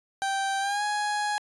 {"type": "tone with pitch glide", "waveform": "30% pulse", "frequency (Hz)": [782, 833.3], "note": ["G5", "G#5"], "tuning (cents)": [-4, 6], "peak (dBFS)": -23, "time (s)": [0.22, 1.38], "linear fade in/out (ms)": 0, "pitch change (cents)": 110, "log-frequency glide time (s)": [0.6, 0.83], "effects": ["resampled to 24000 Hz"]}